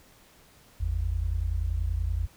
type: tone pair together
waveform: sine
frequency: 51.92 / 82.41 Hz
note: G#1 / E2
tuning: 0 / 0 cents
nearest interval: minor sixth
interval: 800 cents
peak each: -28 dBFS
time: 0.8-2.27 s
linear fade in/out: 10 ms
effects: pink hiss -57 dBFS RMS until 2.36 s